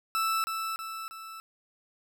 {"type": "tone with echo", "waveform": "40% pulse", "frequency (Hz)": 1320, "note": "E6", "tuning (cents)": 2, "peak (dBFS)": -25, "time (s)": [0.15, 0.44], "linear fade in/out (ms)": 0, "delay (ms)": 320, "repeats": 3, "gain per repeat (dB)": -5, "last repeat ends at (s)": 1.4, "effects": []}